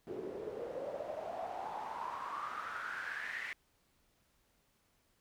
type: noise with band-pass filter sweep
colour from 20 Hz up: pink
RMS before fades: -42 dBFS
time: 0.07-3.53 s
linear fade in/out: 0 ms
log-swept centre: 370 to 2000 Hz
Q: 7.7
effects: pink hiss -74 dBFS RMS until 5.2 s